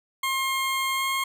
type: tone with pitch glide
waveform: 20% pulse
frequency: 1068 to 1074.8 Hz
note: C6 to C6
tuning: +35 to +46 cents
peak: -19 dBFS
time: 0.23-1.24 s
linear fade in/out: 5 ms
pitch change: +11 cents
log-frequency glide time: 0.94-1.04 s
effects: none